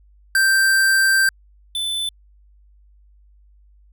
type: tone pair in turn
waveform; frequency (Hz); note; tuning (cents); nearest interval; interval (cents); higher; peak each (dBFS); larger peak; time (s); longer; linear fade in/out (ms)
square; 1568 / 3514; G6 / A7; 0 / -3; octave + major second; 1397; second; -14 / -22; first; 0.35-1.29 / 1.75-2.09; first; 2
effects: added 50 Hz sine -49 dBFS peak until 3.92 s